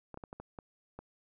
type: clicks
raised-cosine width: 1 ms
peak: -30 dBFS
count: 7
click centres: 0.143 / 0.174 / 0.238 / 0.329 / 0.4 / 0.588 / 0.99 s
effects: none